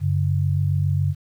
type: tone pair together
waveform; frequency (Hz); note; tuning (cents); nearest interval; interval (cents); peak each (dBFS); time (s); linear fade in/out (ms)
sine; 95.2 / 142.42; F#2 / C#3; +50 / +47; perfect fifth; 697; -20 / -21; 0-1.15; 50
effects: 9-bit